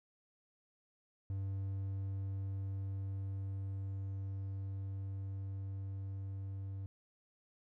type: tone with level ramp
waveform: triangle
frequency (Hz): 97.3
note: G2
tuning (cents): -12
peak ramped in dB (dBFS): -34 to -38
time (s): 1.3-6.86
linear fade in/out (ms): 0
effects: none